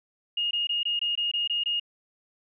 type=tone bursts; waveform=sine; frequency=2853 Hz; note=F7; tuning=36 cents sharp; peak=-24 dBFS; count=9; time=0.37-1.798 s; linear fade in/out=5 ms; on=140 ms; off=21 ms; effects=none